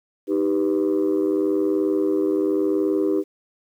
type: chord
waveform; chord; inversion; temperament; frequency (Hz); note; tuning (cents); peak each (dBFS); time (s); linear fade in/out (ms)
sine; Eb augmented; none; equal; 311.1 / 392 / 493.9; Eb4 / G4 / B4; 0 / 0 / 0; -20 / -20 / -26; 0.27-3.24; 50
effects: tanh soft clip ceiling -13 dBFS + 9-bit